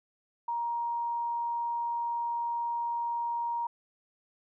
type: tone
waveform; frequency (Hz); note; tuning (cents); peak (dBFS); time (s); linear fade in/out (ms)
sine; 941; A#5; +16; -29; 0.48-3.67; 5
effects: none